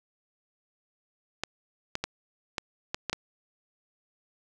clicks, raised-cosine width 0.2 ms, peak -12 dBFS, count 7, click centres 1.436 / 1.954 / 2.04 / 2.582 / 2.945 / 3.097 / 3.13 s, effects none

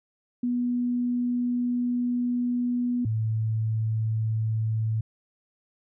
sine tone pair in turn, 244.2 / 110.49 Hz, B3 / A2, -19 / +8 cents, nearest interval octave + major second, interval 1373 cents, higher first, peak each -23 dBFS, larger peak neither, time 0.43-3.05 / 3.05-5.01 s, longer first, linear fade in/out 5 ms, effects none

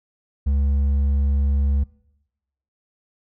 sine tone with hard clipping, 70 Hz, C#2, 18 cents sharp, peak -18 dBFS, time 0.46-1.84 s, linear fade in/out 10 ms, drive 4 dB, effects noise-tail reverb RT60 0.9 s tail -22 dB re dry

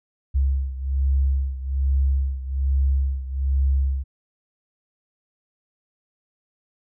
sine beating tone pair, 67.3 / 68.5 Hz, C2 / C#2, +49 / -20 cents, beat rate 1.2 Hz, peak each -20 / -24 dBFS, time 0.34-4.04 s, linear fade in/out 20 ms, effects none

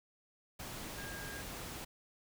sine tone in noise, 1620 Hz, G#6, 43 cents flat, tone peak -47 dBFS, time 0.97-1.42 s, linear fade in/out 10 ms, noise pink, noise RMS -45 dBFS, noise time 0.59-1.85 s, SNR -5 dB, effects none

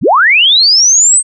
sine linear sweep, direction up, 75 to 8420 Hz, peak -4 dBFS, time 0.01-1.23 s, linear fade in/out 50 ms, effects none

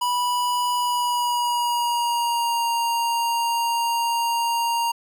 square tone with pitch glide, 981 to 934.5 Hz, B5 to A#5, -12 to +4 cents, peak -21 dBFS, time 0.01-4.92 s, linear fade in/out 10 ms, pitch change -84 cents, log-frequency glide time 0.73-2.67 s, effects none

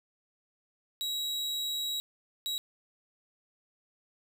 40% pulse tone bursts at uneven times, 3862 Hz, B7, 39 cents flat, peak -30 dBFS, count 2, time 1.01-2 / 2.46-2.58 s, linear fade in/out 0 ms, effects none

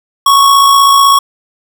square tone with amplitude modulation, 1108.7 Hz, C#6, in tune, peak -3 dBFS, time 0.26-1.19 s, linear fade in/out 5 ms, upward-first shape sine, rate 56 Hz, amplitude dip 35%, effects none

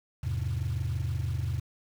sine chord, E augmented, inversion none, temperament just, 82.41 / 103.01 / 128.76 Hz, E2 / G#2 / B#2, 0 / -14 / -27 cents, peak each -31 dBFS, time 0.23-1.6 s, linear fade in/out 10 ms, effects tanh soft clip ceiling -23 dBFS + 8-bit

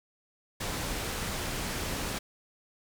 pink low-pass noise, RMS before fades -34 dBFS, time 0.6-2.19 s, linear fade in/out 10 ms, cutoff 12000 Hz, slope 12 dB/octave, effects none

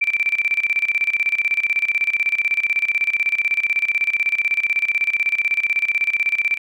sine tone with tremolo, 2346 Hz, D7, 2 cents flat, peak -14 dBFS, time 0.01-6.58 s, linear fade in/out 10 ms, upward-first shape square, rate 16 Hz, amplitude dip 80%, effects none

